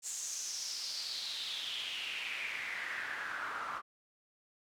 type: noise with band-pass filter sweep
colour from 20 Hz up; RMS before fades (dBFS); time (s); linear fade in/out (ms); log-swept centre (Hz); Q
pink; -40; 0.02-3.82; 50; 7400 to 1200; 5.2
effects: none